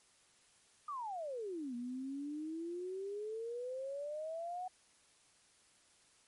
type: exponential two-way sweep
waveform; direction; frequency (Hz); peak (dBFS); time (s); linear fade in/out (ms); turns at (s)
sine; down then up; 1230 to 237 to 745; -39; 0.88-4.68; 5; 1.75
effects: white hiss -68 dBFS RMS until 6.27 s + MP3 48 kbps